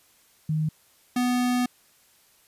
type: tone pair in turn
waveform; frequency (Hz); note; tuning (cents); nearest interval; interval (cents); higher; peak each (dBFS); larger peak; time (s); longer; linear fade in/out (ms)
sine / square; 155.56 / 247.4; D#3 / B3; 0 / +3; minor sixth; 803; second; -22 / -22; neither; 0.49-0.69 / 1.16-1.66; second; 5
effects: white hiss -60 dBFS RMS until 2.47 s + resampled to 32000 Hz